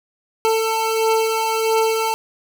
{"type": "beating tone pair", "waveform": "25% pulse", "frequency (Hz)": [444.2, 445.7], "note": ["A4", "A4"], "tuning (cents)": [16, 22], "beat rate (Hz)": 1.5, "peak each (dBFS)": [-19, -14], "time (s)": [0.45, 2.14], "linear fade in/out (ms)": 0, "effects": []}